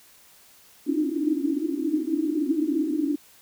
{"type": "band-pass noise", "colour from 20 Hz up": "pink", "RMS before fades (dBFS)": -25, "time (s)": [0.86, 3.16], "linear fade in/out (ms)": 5, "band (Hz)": [280, 330], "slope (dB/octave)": 96, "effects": ["white hiss -54 dBFS RMS until 3.41 s"]}